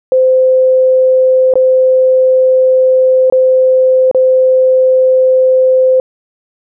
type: tone with dropouts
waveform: sine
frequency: 517 Hz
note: C5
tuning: 21 cents flat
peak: -5 dBFS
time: 0.12-6 s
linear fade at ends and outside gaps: 1 ms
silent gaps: 1.538-1.555 / 3.3-3.324 / 4.113-4.147 s
effects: none